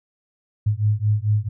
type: beating tone pair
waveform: sine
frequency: 103.5 / 108 Hz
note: G#2 / A2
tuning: -5 / -32 cents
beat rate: 4.5 Hz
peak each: -20 dBFS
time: 0.66-1.49 s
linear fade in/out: 10 ms
effects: none